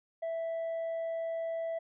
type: tone with tanh clipping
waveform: triangle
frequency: 659.3 Hz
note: E5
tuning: in tune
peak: -33 dBFS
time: 0.22-1.79 s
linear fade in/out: 10 ms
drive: 7 dB
effects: none